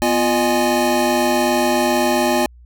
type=tone cluster; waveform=square; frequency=247.5 / 350.2 / 609 / 830 Hz; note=B3 / F4 / D#5 / G#5; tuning=+4 / +5 / -37 / -1 cents; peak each=-21 dBFS; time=0.02-2.46 s; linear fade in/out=0 ms; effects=added 60 Hz sine -41 dBFS peak until 2.65 s